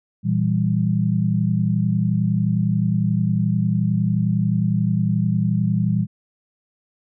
sine chord, E diminished, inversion second, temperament equal, 116.54 / 164.81 / 196 Hz, Bb2 / E3 / G3, 0 / 0 / 0 cents, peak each -21 dBFS, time 0.23-6.07 s, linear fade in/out 50 ms, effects none

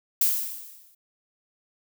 violet noise with exponential decay, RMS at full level -19 dBFS, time 0.21-0.95 s, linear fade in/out 5 ms, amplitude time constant 160 ms, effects none

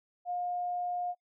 sine tone, 712 Hz, F5, 33 cents sharp, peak -31 dBFS, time 0.25-1.15 s, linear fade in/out 50 ms, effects noise-tail reverb RT60 0.1 s tail -26 dB re dry

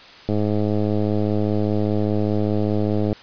click train, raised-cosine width 2 ms, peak -9 dBFS, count 299, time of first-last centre 0.29-3.128 s, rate 105 Hz, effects white hiss -43 dBFS RMS until 3.22 s + resampled to 11025 Hz

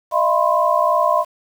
sine tone cluster, 614 / 677 / 1002 / 1062 Hz, D#5 / E5 / B5 / C6, -23 / +46 / +25 / +25 cents, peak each -19 dBFS, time 0.11-1.25 s, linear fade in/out 50 ms, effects 7-bit

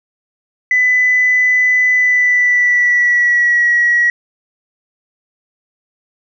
sine tone with pitch glide, 2000 to 1915.2 Hz, B6 to A#6, +21 to +46 cents, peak -8 dBFS, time 0.71-4.1 s, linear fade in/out 2 ms, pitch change -75 cents, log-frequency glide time 1.95-3.68 s, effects tanh soft clip ceiling -4 dBFS

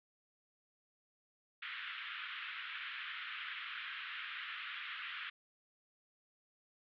pink band-pass noise, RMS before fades -45 dBFS, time 1.62-5.3 s, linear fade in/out 5 ms, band 1300 to 3400 Hz, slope 48 dB/octave, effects none

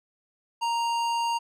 triangle tone with hard clipping, 932.3 Hz, A#5, in tune, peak -26 dBFS, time 0.61-1.39 s, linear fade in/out 20 ms, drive 18 dB, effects none

